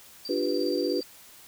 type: tone with tremolo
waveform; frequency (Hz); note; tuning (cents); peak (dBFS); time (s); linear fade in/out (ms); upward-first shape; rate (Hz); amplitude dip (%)
sine; 4679; D8; -7; -34; 0.25-1.03; 2; square; 17; 55
type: chord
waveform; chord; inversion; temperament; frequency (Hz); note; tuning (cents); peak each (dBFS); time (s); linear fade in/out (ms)
sine; G dominant seventh; second; equal; 293.7 / 349.2 / 392 / 493.9; D4 / F4 / G4 / B4; 0 / 0 / 0 / 0; -30; 0.29-1.01; 5
effects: white hiss -51 dBFS RMS until 1.47 s